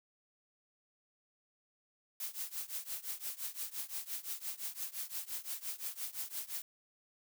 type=noise with tremolo; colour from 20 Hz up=blue; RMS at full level=-38 dBFS; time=2.2-6.62 s; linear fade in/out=2 ms; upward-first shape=triangle; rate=5.8 Hz; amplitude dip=95%; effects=none